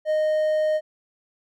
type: tone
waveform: triangle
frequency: 618 Hz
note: D#5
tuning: 12 cents flat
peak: -17 dBFS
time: 0.05-0.81 s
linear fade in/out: 50 ms
effects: none